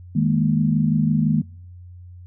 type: chord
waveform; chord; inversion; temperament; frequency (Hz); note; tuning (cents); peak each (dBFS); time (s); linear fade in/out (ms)
sine; D# suspended fourth; none; just; 155.56 / 207.4 / 233.3; D#3 / G#3 / A#3; 0 / -2 / +2; -19 / -21 / -21; 0.15-1.42; 10
effects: noise-tail reverb RT60 0.6 s tail -25 dB re dry + added 89 Hz sine -38 dBFS peak until 2.26 s